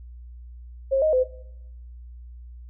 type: tone with pitch steps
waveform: sine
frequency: 538 / 623 / 511 Hz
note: C5 / D#5 / C5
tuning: +48 / +2 / -41 cents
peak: -17 dBFS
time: 0.91-1.24 s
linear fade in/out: 20 ms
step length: 110 ms
effects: noise-tail reverb RT60 0.8 s tail -19 dB re dry + added 60 Hz sine -39 dBFS peak until 2.69 s

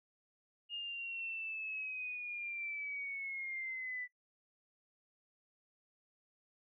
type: linear sweep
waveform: sine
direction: down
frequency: 2845 to 1975.5 Hz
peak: -39 dBFS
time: 0.69-4.08 s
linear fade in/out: 50 ms
effects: noise-tail reverb RT60 0.1 s tail -20 dB re dry

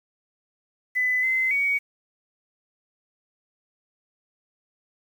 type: tone with pitch steps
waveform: sine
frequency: 2005 / 2056 / 2248 Hz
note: B6 / C7 / C#7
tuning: +26 / -31 / +24 cents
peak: -20 dBFS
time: 0.95-1.79 s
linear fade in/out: 20 ms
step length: 280 ms
effects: 8-bit

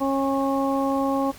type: harmonic tone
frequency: 272.9 Hz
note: C#4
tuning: 27 cents flat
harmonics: 1 / 2 / 3 / 4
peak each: -23 / -26 / -28 / -29 dBFS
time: 0-1.32 s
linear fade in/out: 20 ms
effects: pink hiss -45 dBFS RMS until 1.38 s

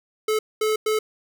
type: tone bursts at uneven times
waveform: square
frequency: 432.4 Hz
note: A4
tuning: 30 cents flat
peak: -20 dBFS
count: 3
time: 0.28-0.39 / 0.61-0.76 / 0.86-0.99 s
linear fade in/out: 5 ms
effects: none

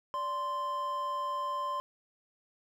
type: tone pair together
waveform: triangle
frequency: 582.2 / 1043 Hz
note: D5 / C6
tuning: -15 / -6 cents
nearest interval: minor seventh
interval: 1009 cents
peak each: -39 / -30 dBFS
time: 0.14-1.8 s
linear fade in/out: 0 ms
effects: none

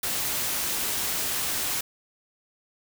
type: noise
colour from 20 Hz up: white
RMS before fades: -28 dBFS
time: 0.03-1.81 s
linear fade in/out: 5 ms
effects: none

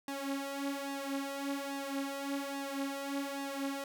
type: tone with flanger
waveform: sawtooth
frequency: 277.2 Hz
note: C#4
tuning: in tune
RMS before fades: -38 dBFS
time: 0.08-3.84 s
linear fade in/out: 2 ms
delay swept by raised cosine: 1.1 to 5.2 ms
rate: 1.2 Hz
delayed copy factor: +0.75
effects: none

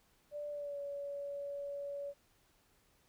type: tone with pitch glide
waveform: sine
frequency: 587.3 to 567 Hz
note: D5 to C#5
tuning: 0 to +39 cents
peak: -39 dBFS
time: 0.31-2.14 s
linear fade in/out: 50 ms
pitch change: -61 cents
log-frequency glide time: 0.49-0.79 s
effects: pink hiss -71 dBFS RMS until 3.08 s

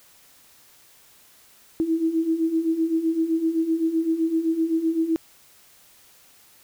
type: beating tone pair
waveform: sine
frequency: 320 / 327.8 Hz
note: D#4 / E4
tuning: +49 / -10 cents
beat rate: 7.8 Hz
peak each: -26 / -21 dBFS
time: 1.8-5.16 s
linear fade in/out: 0 ms
effects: white hiss -54 dBFS RMS until 6.63 s

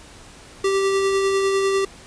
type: tone with tremolo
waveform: square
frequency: 390.3 Hz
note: G4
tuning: 8 cents flat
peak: -17 dBFS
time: 0.64-1.85 s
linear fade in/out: 5 ms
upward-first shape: sine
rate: 10 Hz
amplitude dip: 25%
effects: pink hiss -44 dBFS RMS until 2.06 s + resampled to 22050 Hz

